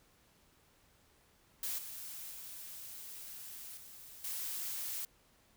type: noise with level steps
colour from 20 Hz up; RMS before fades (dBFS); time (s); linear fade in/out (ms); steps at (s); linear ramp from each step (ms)
blue; -38 / -46 / -48 / -53 / -40; 1.63-5.05; 2; 1.78 / 2.31 / 3.77 / 4.24; 5
effects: pink hiss -68 dBFS RMS until 5.56 s